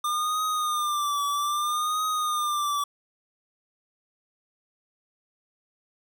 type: tone with vibrato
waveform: square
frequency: 1200 Hz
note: D6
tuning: 37 cents sharp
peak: -25 dBFS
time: 0.04-2.84 s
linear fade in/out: 5 ms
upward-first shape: triangle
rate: 0.62 Hz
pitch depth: 82 cents each way
effects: none